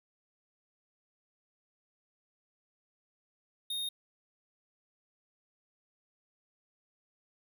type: tone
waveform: square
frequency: 3700 Hz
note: A#7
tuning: 14 cents flat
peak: -34 dBFS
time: 3.7-3.89 s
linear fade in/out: 5 ms
effects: none